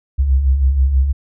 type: beating tone pair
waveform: sine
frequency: 61.74 / 67.94 Hz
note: B1 / C#2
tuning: 0 / -34 cents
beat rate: 6.2 Hz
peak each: -20 / -11 dBFS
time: 0.18-1.13 s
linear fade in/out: 20 ms
effects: none